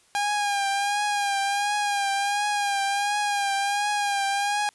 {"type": "tone with vibrato", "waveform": "sawtooth", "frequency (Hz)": 810, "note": "G#5", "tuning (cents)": -43, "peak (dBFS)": -19, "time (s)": [0.15, 4.69], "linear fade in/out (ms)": 0, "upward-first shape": "triangle", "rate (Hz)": 1.4, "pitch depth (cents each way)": 48, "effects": ["white hiss -60 dBFS RMS until 4.74 s", "resampled to 24000 Hz"]}